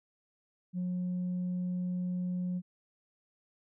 sine tone, 180 Hz, F#3, 47 cents flat, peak -29 dBFS, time 0.73-2.62 s, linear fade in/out 50 ms, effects tanh soft clip ceiling -29 dBFS

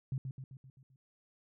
sine tone with echo, 132.1 Hz, C3, 17 cents sharp, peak -32 dBFS, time 0.12-0.18 s, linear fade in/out 2 ms, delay 130 ms, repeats 6, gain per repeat -5 dB, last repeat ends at 0.96 s, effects none

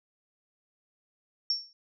sine tone with exponential decay, 5470 Hz, F8, 37 cents flat, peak -22 dBFS, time 1.5-1.73 s, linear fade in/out 1 ms, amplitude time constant 50 ms, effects none

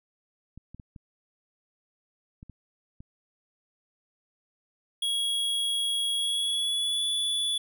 clicks, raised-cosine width 5 ms, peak -32 dBFS, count 7, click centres 0.576 / 0.746 / 0.798 / 0.962 / 2.429 / 2.497 / 3.005 s
square tone with pitch glide, 3320 to 3439 Hz, G#7 to A7, -1 to -40 cents, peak -26 dBFS, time 5.02-7.58 s, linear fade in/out 5 ms, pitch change +61 cents, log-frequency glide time 6.16-7.04 s
effects none

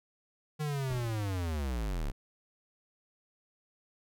square linear sweep, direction down, 154.3 to 30.87 Hz, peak -32 dBFS, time 0.59-2.12 s, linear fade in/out 20 ms
brown noise with exponential decay, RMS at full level -37 dBFS, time 0.9-1.55 s, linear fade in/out 1 ms, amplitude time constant 140 ms
effects none

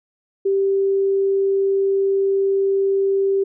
sine tone, 391.3 Hz, G4, 3 cents flat, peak -15 dBFS, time 0.45-3.44 s, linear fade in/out 10 ms, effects none

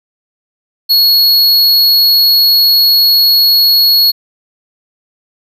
square tone, 4338 Hz, C#8, 38 cents flat, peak -6 dBFS, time 0.89-4.12 s, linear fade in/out 20 ms, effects none

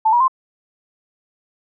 sine tone with pitch steps, 880 / 959.6 / 1046.5 Hz, A5 / A#5 / C6, 0 / +50 / 0 cents, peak -11 dBFS, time 0.05-0.281 s, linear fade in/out 10 ms, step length 77 ms, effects none

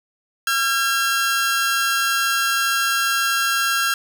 sawtooth tone pair together, 1363.1 / 1621 Hz, F6 / G#6, -42 / -42 cents, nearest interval minor third, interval 300 cents, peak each -17 dBFS, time 0.47-3.94 s, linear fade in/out 2 ms, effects none

